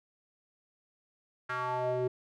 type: tone with band-pass filter sweep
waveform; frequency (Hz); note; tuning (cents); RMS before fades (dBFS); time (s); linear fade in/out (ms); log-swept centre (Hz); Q
square; 126.1; B2; +36; -32; 1.49-2.08; 10; 1500 to 410; 3.7
effects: none